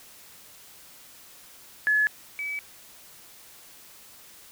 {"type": "tone pair in turn", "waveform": "sine", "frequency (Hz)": [1707, 2290], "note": ["G#6", "D7"], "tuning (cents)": [47, -44], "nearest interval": "perfect fourth", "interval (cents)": 509, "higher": "second", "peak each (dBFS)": [-19, -29], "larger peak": "first", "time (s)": [[1.87, 2.07], [2.39, 2.59]], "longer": "neither", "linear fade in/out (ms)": 0, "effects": ["white hiss -50 dBFS RMS until 4.51 s"]}